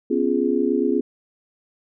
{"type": "chord", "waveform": "sine", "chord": "C# dominant seventh", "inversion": "third", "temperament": "just", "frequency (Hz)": [249.5, 277.2, 346.5, 415.8], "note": ["B3", "C#4", "E#4", "G#4"], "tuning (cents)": [18, 0, -14, 2], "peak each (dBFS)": -23, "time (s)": [0.1, 1.01], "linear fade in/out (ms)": 10, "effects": []}